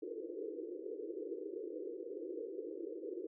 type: band-pass noise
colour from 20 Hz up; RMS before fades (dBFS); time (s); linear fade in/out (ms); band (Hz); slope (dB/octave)
white; -44; 0.02-3.27; 5; 310 to 490; 96
effects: none